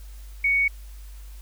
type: tone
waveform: sine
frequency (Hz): 2230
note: C#7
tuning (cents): +10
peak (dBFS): -18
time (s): 0.44-0.68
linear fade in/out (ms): 5
effects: added 50 Hz sine -38 dBFS peak until 1.41 s + white hiss -54 dBFS RMS until 1.41 s